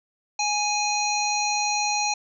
harmonic tone, 831 Hz, G#5, 1 cent sharp, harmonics 1 / 3 / 5 / 7 / 8, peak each -25 / -28 / -29 / -31 / -32 dBFS, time 0.39-2.14 s, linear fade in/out 5 ms, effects none

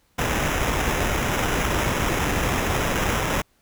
pink noise with sample-and-hold, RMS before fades -23 dBFS, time 0.18-3.42 s, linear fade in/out 10 ms, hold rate 4410 Hz, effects pink hiss -64 dBFS RMS until 3.61 s

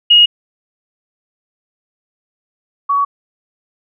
sine tone pair in turn, 2876 / 1127.6 Hz, F#7 / C#6, -50 / +29 cents, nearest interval octave + major third, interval 1621 cents, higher first, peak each -4 / -11 dBFS, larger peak first, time 0.1-0.26 / 2.89-3.05 s, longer neither, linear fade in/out 10 ms, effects none

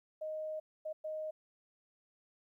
sine tone bursts at uneven times, 622.3 Hz, D#5, in tune, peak -37 dBFS, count 3, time 0.21-0.6 / 0.85-0.93 / 1.04-1.31 s, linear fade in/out 10 ms, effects 13-bit

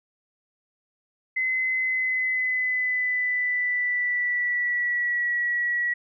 sine tone with pitch glide, 2042 to 1927.4 Hz, C7 to B6, -43 to -43 cents, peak -22 dBFS, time 1.36-5.94 s, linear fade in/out 10 ms, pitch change -100 cents, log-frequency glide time 1.79-5.32 s, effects none

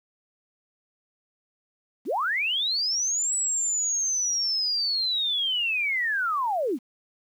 sine linear two-way sweep, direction up then down, 174.61 to 7900 to 207 Hz, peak -23 dBFS, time 2.05-6.79 s, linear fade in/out 50 ms, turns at 3.35 s, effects 9-bit

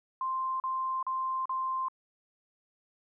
sine tone bursts, 1046.5 Hz, C6, in tune, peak -29 dBFS, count 4, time 0.21-1.884 s, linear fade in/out 2 ms, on 390 ms, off 38 ms, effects none

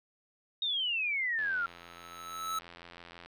sine exponential sweep, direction down, 3753 to 1359 Hz, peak -29 dBFS, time 0.62-1.66 s, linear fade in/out 2 ms
click train, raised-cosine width 0.3 ms, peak -32 dBFS, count 162, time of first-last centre 1.39-3.26 s, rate 86.1 Hz
square tone with exponential growth, 1305 Hz, E6, 18 cents flat, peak -31 dBFS, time 1.53-2.59 s, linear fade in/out 5 ms, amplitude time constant 230 ms
effects none

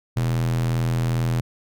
square tone with high-pass filter, 41.2 Hz, E1, in tune, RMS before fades -22 dBFS, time 0.16-1.41 s, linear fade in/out 10 ms, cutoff 100 Hz, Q 7.1, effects none

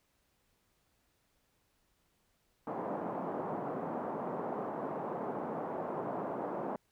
white band-pass noise, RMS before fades -38 dBFS, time 2.67-6.76 s, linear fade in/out 2 ms, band 160 to 910 Hz, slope 24 dB/octave, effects pink hiss -75 dBFS RMS until 6.91 s

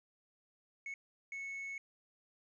triangle tone bursts at uneven times, 2203 Hz, C#7, 11 cents flat, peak -39 dBFS, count 2, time 0.86-0.94 / 1.32-1.78 s, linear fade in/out 2 ms, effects resampled to 16000 Hz + 12-bit

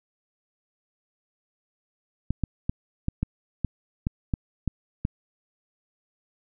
clicks, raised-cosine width 5 ms, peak -12 dBFS, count 10, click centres 2.306 / 2.437 / 2.695 / 3.084 / 3.23 / 3.647 / 4.069 / 4.338 / 4.677 / 5.051 s, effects none

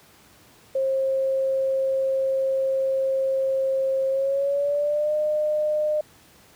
sine tone with pitch glide, 534 to 606.4 Hz, C5 to D#5, +35 to -45 cents, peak -20 dBFS, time 0.75-6.01 s, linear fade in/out 5 ms, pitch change +220 cents, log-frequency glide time 4.09-5.13 s, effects pink hiss -53 dBFS RMS until 6.55 s + high-pass 80 Hz 12 dB/octave

